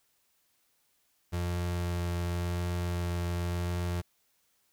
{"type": "tone with vibrato", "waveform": "35% pulse", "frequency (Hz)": 87.31, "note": "F2", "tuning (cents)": 0, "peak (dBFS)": -28, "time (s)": [1.32, 4.02], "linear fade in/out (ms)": 20, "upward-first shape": "triangle", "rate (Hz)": 0.91, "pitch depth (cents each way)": 11, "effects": ["white hiss -72 dBFS RMS until 4.72 s"]}